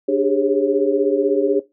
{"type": "tone cluster", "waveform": "sine", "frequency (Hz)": [294.6, 396.4, 412.5, 546], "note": ["D4", "G4", "G#4", "C#5"], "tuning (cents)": [6, 19, -12, -26], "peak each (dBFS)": -20, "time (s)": [0.08, 1.6], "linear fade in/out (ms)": 10, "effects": ["noise-tail reverb RT60 0.2 s tail -17 dB re dry"]}